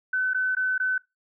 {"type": "tone with dropouts", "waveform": "sine", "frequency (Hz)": 1514, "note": "F#6", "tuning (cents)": 39, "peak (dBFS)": -22, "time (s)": [0.13, 0.98], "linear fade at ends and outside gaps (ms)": 5, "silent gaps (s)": [[0.335, 0.345], [0.551, 0.567], [0.78, 0.799]], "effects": ["noise-tail reverb RT60 0.2 s tail -21 dB re dry"]}